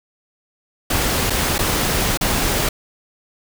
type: noise with dropouts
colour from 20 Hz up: pink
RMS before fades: -19 dBFS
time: 0.9-2.69 s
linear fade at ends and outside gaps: 5 ms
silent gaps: 1.299-1.303 / 1.582-1.589 / 2.174-2.21 s
effects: none